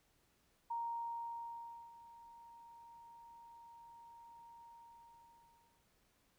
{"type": "tone with ADSR envelope", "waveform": "sine", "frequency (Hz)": 932.3, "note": "A#5", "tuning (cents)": 0, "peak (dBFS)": -37, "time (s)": [0.7, 5.86], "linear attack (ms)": 10, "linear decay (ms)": 1200, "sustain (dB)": -18, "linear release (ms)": 1200, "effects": ["pink hiss -75 dBFS RMS until 6.38 s"]}